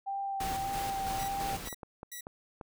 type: tone with vibrato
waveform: sine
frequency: 784 Hz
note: G5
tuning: in tune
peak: -32 dBFS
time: 0.06-1.57 s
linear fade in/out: 20 ms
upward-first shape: sine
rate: 1.7 Hz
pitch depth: 16 cents each way
type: noise with tremolo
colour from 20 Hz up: pink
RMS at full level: -38 dBFS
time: 0.4-1.69 s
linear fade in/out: 5 ms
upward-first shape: square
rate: 3 Hz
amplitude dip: 35%
type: tone bursts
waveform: 5% pulse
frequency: 1946 Hz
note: B6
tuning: 26 cents flat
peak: -30 dBFS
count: 3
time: 1.19-2.209 s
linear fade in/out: 5 ms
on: 93 ms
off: 370 ms
type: clicks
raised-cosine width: 1 ms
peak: -28 dBFS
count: 7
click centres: 1.53 / 1.674 / 1.728 / 1.832 / 2.031 / 2.269 / 2.612 s
effects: none